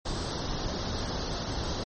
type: noise with comb filter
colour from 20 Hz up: pink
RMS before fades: -32 dBFS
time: 0.05-1.84 s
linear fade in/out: 10 ms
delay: 0.21 ms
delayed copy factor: +0.7
effects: MP3 32 kbps